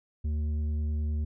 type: tone with tanh clipping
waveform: sine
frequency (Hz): 75.8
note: D#2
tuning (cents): -45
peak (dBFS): -28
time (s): 0.24-1.25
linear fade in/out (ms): 10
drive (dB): 7
effects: none